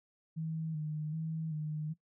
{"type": "tone with vibrato", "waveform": "sine", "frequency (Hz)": 156.6, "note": "D#3", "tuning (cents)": 11, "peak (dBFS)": -34, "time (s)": [0.36, 1.94], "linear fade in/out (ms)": 20, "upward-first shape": "square", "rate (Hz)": 1.3, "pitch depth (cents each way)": 40, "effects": ["noise-tail reverb RT60 0.1 s tail -18 dB re dry"]}